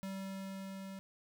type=tone with level ramp; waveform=square; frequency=193.2 Hz; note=G3; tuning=25 cents flat; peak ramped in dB=-40 to -45 dBFS; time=0.03-0.99 s; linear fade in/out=0 ms; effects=none